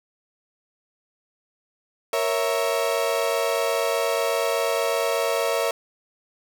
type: chord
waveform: 35% pulse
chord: A# diminished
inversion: none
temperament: equal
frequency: 466.2 / 554.4 / 659.3 Hz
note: A#4 / C#5 / E5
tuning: 0 / 0 / 0 cents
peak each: -24 dBFS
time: 2.13-5.71 s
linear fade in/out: 2 ms
effects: none